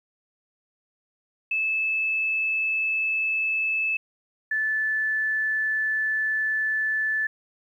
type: tone pair in turn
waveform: sine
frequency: 2615 / 1745.3 Hz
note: E7 / A6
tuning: -15 / -15 cents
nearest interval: perfect fifth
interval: 700 cents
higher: first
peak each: -22 dBFS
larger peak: neither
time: 1.51-3.97 / 4.51-7.27 s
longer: second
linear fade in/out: 5 ms
effects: 10-bit